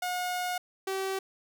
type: tone pair in turn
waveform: sawtooth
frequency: 722 / 384.5 Hz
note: F#5 / G4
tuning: -43 / -33 cents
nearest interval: major seventh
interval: 1090 cents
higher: first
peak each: -26 dBFS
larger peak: neither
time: 0.02-0.58 / 0.87-1.19 s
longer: first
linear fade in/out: 5 ms
effects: none